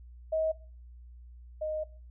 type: tone pair in turn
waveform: sine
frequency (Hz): 635 / 619.4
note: D#5 / D#5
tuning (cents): +35 / -8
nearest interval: unison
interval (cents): 43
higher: first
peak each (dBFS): -26 / -30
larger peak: first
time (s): 0.32-0.52 / 1.61-1.84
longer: second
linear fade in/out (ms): 10
effects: noise-tail reverb RT60 0.4 s tail -20 dB re dry + added 60 Hz sine -47 dBFS peak until 2.1 s